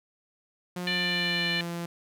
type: tone with pitch glide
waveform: sawtooth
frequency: 178.7 to 171.02 Hz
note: F3 to F3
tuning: +40 to -36 cents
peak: -28 dBFS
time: 0.76-1.86 s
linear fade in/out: 5 ms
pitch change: -76 cents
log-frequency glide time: 0.93-1.5 s
type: harmonic tone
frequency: 592 Hz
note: D5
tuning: 14 cents sharp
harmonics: 3 / 4 / 5 / 6 / 7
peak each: -31 / -32 / -32 / -38 / -33 dBFS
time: 0.87-1.61 s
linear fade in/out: 2 ms
effects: none